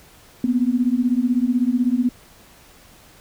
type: beating tone pair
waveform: sine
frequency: 239 / 255 Hz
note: A#3 / C4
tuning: +43 / -44 cents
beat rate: 16 Hz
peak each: -19 dBFS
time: 0.44-2.09 s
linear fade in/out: 2 ms
effects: pink hiss -49 dBFS RMS until 3.2 s